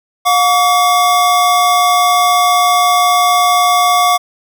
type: tone pair together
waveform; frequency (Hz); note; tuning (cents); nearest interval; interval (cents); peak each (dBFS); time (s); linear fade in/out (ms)
square; 715.2 / 1139; F5 / C#6; +41 / +47; minor sixth; 806; -12; 0.25-4.18; 20
effects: none